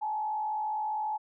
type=tone with frequency modulation; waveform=sine; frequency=856 Hz; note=A5; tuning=48 cents flat; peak=-29 dBFS; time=0.01-1.18 s; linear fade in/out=20 ms; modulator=54.9 Hz; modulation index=0.54; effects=none